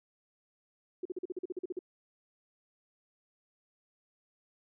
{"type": "tone bursts", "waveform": "sine", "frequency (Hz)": 363.5, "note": "F#4", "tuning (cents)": -31, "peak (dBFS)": -33, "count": 12, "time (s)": [1.03, 1.791], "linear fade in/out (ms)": 5, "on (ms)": 24, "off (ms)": 43, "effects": []}